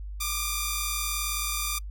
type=tone pair together; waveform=5% pulse; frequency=1174.7 / 1214 Hz; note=D6 / D#6; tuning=0 / -43 cents; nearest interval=minor second; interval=57 cents; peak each=-19 dBFS; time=0.2-1.79 s; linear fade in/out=10 ms; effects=noise-tail reverb RT60 0.1 s tail -26 dB re dry + added 50 Hz sine -34 dBFS peak until 1.9 s